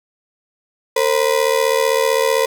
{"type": "ring-modulated tone", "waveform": "35% pulse", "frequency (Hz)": 493.9, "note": "B4", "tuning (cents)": 0, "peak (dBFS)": -9, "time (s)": [0.96, 2.46], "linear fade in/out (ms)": 5, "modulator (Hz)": 37.8, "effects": []}